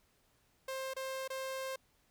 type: tone with dropouts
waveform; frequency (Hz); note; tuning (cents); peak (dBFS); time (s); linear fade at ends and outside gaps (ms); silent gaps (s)
sawtooth; 529; C5; +19; -34; 0.68-1.76; 5; 0.937-0.964 / 1.278-1.301
effects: pink hiss -72 dBFS RMS until 2.1 s